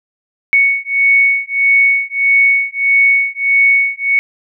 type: beating tone pair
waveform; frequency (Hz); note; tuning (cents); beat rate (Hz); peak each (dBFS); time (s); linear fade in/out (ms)
sine; 2220 / 2221.6; C#7 / C#7; +2 / +3; 1.6; -12; 0.53-4.19; 0
effects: none